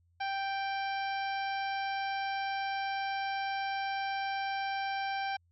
harmonic tone with a mistuned harmonic, 784 Hz, G5, in tune, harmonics 1 / 2 / 3 / 4 / 5 / 6 / 7, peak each -33 / -39 / -42 / -47 / -50 / -51 / -51 dBFS, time 0.2-5.37 s, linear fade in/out 10 ms, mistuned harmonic 5, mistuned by +22 cents, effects added 86 Hz sine -66 dBFS peak until 5.51 s

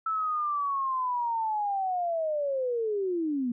sine linear sweep, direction down, 1321 to 232.7 Hz, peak -26 dBFS, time 0.06-3.52 s, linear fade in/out 5 ms, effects none

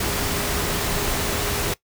sine tone in noise, 409.8 Hz, G#4, 23 cents flat, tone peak -34 dBFS, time 0-1.74 s, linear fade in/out 5 ms, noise pink, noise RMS -24 dBFS, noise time 0-1.74 s, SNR -13 dB, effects noise-tail reverb RT60 0.1 s tail -19 dB re dry

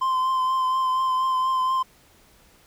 triangle tone with vibrato, 1038 Hz, C6, 14 cents flat, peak -18 dBFS, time 0.01-1.83 s, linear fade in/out 10 ms, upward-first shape triangle, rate 4.2 Hz, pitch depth 25 cents each way, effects pink hiss -56 dBFS RMS until 2.66 s

